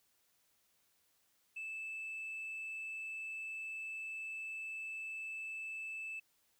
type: tone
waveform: sine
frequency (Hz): 2629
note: E7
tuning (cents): -5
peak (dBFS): -39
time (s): 1.56-6.2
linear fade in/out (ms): 10
effects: tanh soft clip ceiling -39 dBFS + white hiss -75 dBFS RMS until 6.59 s